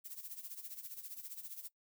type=noise with tremolo; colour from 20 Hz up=violet; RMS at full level=-45 dBFS; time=0.04-1.69 s; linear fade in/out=20 ms; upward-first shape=sine; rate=15 Hz; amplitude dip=75%; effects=noise-tail reverb RT60 0.1 s tail -20 dB re dry